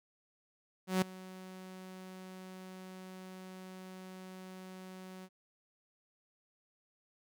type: tone with ADSR envelope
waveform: sawtooth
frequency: 186.4 Hz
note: F#3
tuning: 13 cents sharp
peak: -22 dBFS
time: 0.87-5.29 s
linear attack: 150 ms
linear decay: 4 ms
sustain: -21 dB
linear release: 52 ms
effects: none